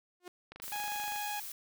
sawtooth tone with exponential growth, 357.5 Hz, F4, 41 cents sharp, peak -37 dBFS, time 0.2-0.28 s, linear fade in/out 2 ms, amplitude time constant 16 ms
click train, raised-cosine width 0.3 ms, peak -31 dBFS, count 17, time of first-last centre 0.52-1.16 s, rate 25 Hz
blue noise, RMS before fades -43 dBFS, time 0.62-1.52 s, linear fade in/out 2 ms
harmonic tone, 830.6 Hz, G#5, in tune, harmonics 1 / 2 / 3 / 4 / 5 / 6 / 7 / 8 / 9, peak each -37 / -44 / -44 / -48 / -52 / -55 / -55 / -53 / -56 dBFS, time 0.72-1.4 s, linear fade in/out 5 ms
effects none

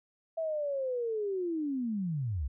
sine linear sweep, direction down, 660 to 58.5 Hz, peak -30 dBFS, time 0.37-2.48 s, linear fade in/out 10 ms, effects none

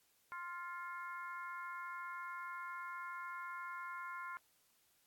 harmonic tone with a mistuned harmonic, 349.2 Hz, F4, in tune, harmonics 3 / 4 / 5 / 6, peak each -46 / -47 / -55 / -54 dBFS, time 0.32-4.37 s, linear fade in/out 0 ms, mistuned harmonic 6, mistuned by +47 cents, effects white hiss -74 dBFS RMS until 5.06 s + AAC 64 kbps

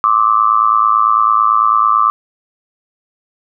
sine tone with amplitude modulation, 1172 Hz, D6, 4 cents flat, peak -4 dBFS, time 0.04-2.1 s, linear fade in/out 0 ms, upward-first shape sine, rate 109 Hz, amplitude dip 100%, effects none

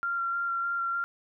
sine tone with vibrato, 1379 Hz, F6, 22 cents flat, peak -27 dBFS, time 0.03-1.04 s, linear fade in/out 0 ms, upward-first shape square, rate 3.3 Hz, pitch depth 10 cents each way, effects none

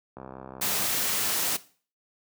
click train, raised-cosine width 1 ms, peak -26 dBFS, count 45, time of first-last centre 0.17-0.843 s, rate 65.4 Hz
white noise, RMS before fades -27 dBFS, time 0.61-1.57 s, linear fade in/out 10 ms
effects noise-tail reverb RT60 0.4 s tail -17 dB re dry + high-pass 100 Hz 12 dB/octave

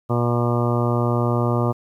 harmonic tone, 120 Hz, B2, 49 cents flat, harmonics 1 / 2 / 3 / 4 / 5 / 6 / 7 / 8 / 9 / 10, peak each -20 / -25 / -26 / -28 / -28 / -32 / -34 / -33 / -32 / -30 dBFS, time 0.09-1.73 s, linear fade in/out 20 ms, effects 9-bit

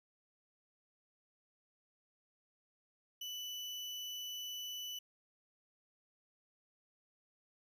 35% pulse tone, 2979 Hz, F#7, 11 cents sharp, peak -40 dBFS, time 3.21-4.99 s, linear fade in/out 5 ms, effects none

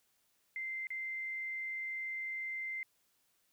sine tone with dropouts, 2083 Hz, C7, 8 cents flat, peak -37 dBFS, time 0.56-2.83 s, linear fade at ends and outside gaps 1 ms, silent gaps 0.87-0.904 s, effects white hiss -75 dBFS RMS until 3.52 s

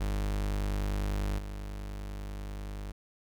40% pulse tone with level steps, 50.2 Hz, G1, 42 cents sharp, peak -28 / -36 dBFS, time 0-2.92 s, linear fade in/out 10 ms, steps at 1.38 s, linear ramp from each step 5 ms, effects none

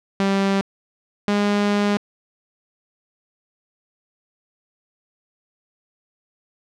sawtooth tone pair in turn, 196 / 204.8 Hz, G3 / G#3, 0 / -24 cents, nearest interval minor second, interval 76 cents, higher second, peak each -13 / -13 dBFS, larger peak neither, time 0.2-0.61 / 1.28-1.97 s, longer second, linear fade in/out 0 ms, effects low-pass 5000 Hz 12 dB/octave

